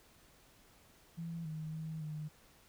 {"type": "tone with pitch steps", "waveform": "sine", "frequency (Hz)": [166.8, 156.5, 158.8, 152.9], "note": ["E3", "D#3", "D#3", "D#3"], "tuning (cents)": [21, 10, 36, -30], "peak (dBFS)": -39, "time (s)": [1.17, 2.29], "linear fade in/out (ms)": 20, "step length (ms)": 280, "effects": ["pink hiss -64 dBFS RMS until 2.68 s"]}